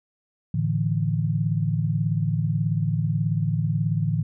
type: chord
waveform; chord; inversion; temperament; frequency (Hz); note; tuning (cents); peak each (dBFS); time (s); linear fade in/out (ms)
sine; A suspended fourth; none; just; 110 / 146.67 / 165; A2 / D3 / E3; 0 / -2 / +2; -25; 0.54-4.23; 5
effects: none